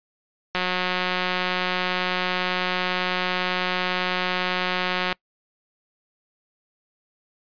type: click train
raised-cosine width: 0.3 ms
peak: -8 dBFS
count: 834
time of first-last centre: 0.55-5.127 s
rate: 182 Hz
effects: noise-tail reverb RT60 0.1 s tail -25 dB re dry + resampled to 11025 Hz